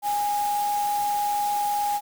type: tone in noise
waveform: sine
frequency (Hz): 823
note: G#5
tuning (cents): -16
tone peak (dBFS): -22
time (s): 0.02-2.01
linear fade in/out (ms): 50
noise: white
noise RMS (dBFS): -36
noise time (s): 0.02-2.01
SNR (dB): +11
effects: none